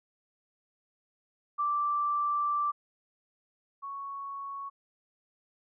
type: tone pair in turn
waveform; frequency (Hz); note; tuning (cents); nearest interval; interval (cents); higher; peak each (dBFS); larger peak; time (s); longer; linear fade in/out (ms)
sine; 1172 / 1110.3; D6 / C#6; -4 / +2; minor second; 94; first; -26 / -36; first; 1.58-2.72 / 3.82-4.7; first; 20
effects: none